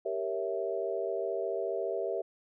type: chord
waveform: sine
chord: G diminished seventh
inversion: none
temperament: equal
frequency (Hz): 392 / 466.2 / 554.4 / 659.3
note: G4 / Bb4 / Db5 / Fb5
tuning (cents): 0 / 0 / 0 / 0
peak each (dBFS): -35 / -36 / -38 / -35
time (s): 0.05-2.22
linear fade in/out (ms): 10
effects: none